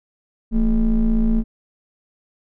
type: ring-modulated tone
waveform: triangle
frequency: 98 Hz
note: G2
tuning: in tune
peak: -9 dBFS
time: 0.51-1.44 s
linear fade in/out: 50 ms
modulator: 126 Hz
effects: none